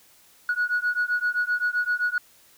sine beating tone pair, 1456 / 1463.7 Hz, F#6 / F#6, -28 / -19 cents, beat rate 7.7 Hz, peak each -24 dBFS, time 0.49-2.18 s, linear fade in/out 2 ms, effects tanh soft clip ceiling -17 dBFS + white hiss -56 dBFS RMS until 2.57 s

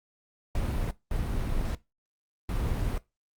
brown noise bursts at uneven times, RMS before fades -29 dBFS, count 3, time 0.55-0.91 / 1.11-1.75 / 2.49-2.98 s, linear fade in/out 2 ms, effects noise-tail reverb RT60 0.2 s tail -18 dB re dry + Opus 48 kbps

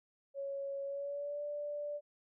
sine tone with pitch glide, 554.4 to 586 Hz, C#5 to D5, 0 to -4 cents, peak -37 dBFS, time 0.34-2.01 s, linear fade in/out 50 ms, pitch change +96 cents, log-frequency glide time 0.84-1.43 s, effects none

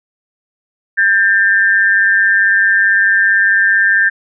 sine tone pair together, 1595.6 / 1791 Hz, G6 / A6, +30 / +30 cents, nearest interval major second, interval 200 cents, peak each -11 dBFS, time 0.97-4.1 s, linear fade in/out 20 ms, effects none

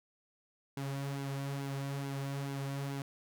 sawtooth tone with flanger, 138.59 Hz, C#3, in tune, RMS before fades -38 dBFS, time 0.77-3.02 s, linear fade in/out 2 ms, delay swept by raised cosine 1.6 to 4.9 ms, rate 2.3 Hz, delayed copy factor -0.55, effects none

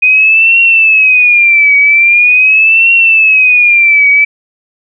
sine tone with vibrato, 2489 Hz, D#7, in tune, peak -3 dBFS, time 0.02-4.25 s, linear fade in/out 10 ms, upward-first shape triangle, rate 0.43 Hz, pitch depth 170 cents each way, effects none

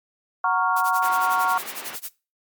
sine chord, Gb major seventh, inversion none, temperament equal, 740 / 932.3 / 1108.7 / 1396.9 Hz, Gb5 / Bb5 / Db6 / F6, 0 / 0 / 0 / 0 cents, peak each -25 / -24 / -22 / -25 dBFS, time 0.44-1.58 s, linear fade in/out 2 ms
blue noise with tremolo, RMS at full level -31 dBFS, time 0.76-2.09 s, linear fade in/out 5 ms, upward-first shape sine, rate 11 Hz, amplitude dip 100%
white band-pass noise, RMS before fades -38 dBFS, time 1.02-1.96 s, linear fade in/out 5 ms, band 250 to 2600 Hz, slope 12 dB/octave
effects noise-tail reverb RT60 0.3 s tail -21 dB re dry + MP3 96 kbps

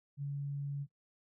sine tone, 141.7 Hz, C#3, 38 cents sharp, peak -35 dBFS, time 0.17-0.87 s, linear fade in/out 50 ms, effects noise-tail reverb RT60 0.1 s tail -18 dB re dry

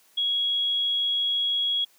sine tone, 3322 Hz, G#7, in tune, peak -22 dBFS, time 0.17-1.85 s, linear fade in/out 10 ms, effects white hiss -60 dBFS RMS until 1.98 s + high-pass 200 Hz 12 dB/octave

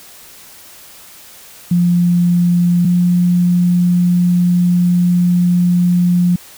sine tone pair in turn, 175 / 176.93 Hz, F3 / F3, +4 / +23 cents, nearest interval unison, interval 19 cents, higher second, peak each -9 dBFS, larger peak neither, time 1.71-2.85 / 2.85-6.36 s, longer second, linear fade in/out 5 ms, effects white hiss -39 dBFS RMS until 6.57 s

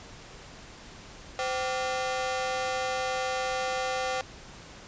sawtooth ring-modulated tone, 643 Hz, E5, 43 cents flat, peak -21 dBFS, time 1.39-4.21 s, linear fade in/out 0 ms, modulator 126 Hz, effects pink hiss -47 dBFS RMS until 4.87 s + resampled to 16000 Hz

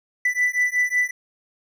triangle beating tone pair, 1981 / 1986.4 Hz, B6 / B6, +5 / +9 cents, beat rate 5.4 Hz, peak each -20 dBFS, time 0.25-1.11 s, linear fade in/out 5 ms, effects none

